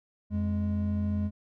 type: tone pair together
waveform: triangle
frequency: 87.33 / 207.7 Hz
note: F2 / G#3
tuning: 0 / 0 cents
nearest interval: octave + minor third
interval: 1500 cents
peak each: -27 dBFS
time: 0.3-1.31 s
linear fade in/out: 50 ms
effects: none